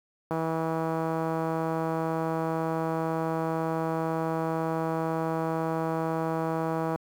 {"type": "click train", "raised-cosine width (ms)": 1, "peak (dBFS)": -16, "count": 1078, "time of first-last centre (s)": [0.31, 6.958], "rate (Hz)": 162, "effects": ["high-pass 80 Hz 12 dB/octave", "8-bit"]}